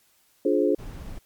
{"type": "chord", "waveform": "sine", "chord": "D half-diminished seventh", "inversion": "none", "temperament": "just", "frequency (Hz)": [293.7, 352.4, 422.9, 528.6], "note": ["D4", "F4", "Ab4", "C5"], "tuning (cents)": [0, 16, 31, 18], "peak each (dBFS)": [-24, -24, -23, -26], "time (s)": [0.45, 0.75], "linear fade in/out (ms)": 5}
{"type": "noise", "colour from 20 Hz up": "brown", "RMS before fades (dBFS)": -37, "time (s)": [0.78, 1.19], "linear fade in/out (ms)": 10}
{"effects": ["white hiss -63 dBFS RMS until 1.25 s", "MP3 96 kbps"]}